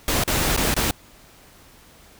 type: noise with dropouts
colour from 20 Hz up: pink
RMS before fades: -21 dBFS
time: 0.08-0.91 s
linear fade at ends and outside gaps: 2 ms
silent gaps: 0.238-0.277 / 0.565-0.574 / 0.742-0.764 s
effects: pink hiss -50 dBFS RMS until 2.19 s